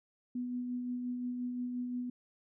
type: tone with tremolo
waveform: sine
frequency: 246.9 Hz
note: B3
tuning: in tune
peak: -33 dBFS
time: 0.35-2.1 s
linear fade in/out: 5 ms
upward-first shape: sine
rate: 5.7 Hz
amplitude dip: 30%
effects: none